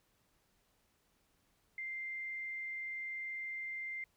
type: tone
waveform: sine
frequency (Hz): 2093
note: C7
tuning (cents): 0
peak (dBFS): -39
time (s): 1.78-4.04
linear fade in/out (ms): 2
effects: pink hiss -75 dBFS RMS until 4.16 s